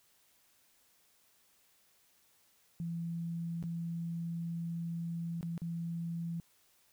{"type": "tone with dropouts", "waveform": "sine", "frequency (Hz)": 168.2, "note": "E3", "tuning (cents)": 35, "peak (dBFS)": -35, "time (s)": [2.8, 6.4], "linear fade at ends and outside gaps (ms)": 0, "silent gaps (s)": [[3.627, 3.638], [5.41, 5.429], [5.578, 5.618]], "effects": ["white hiss -69 dBFS RMS until 6.92 s"]}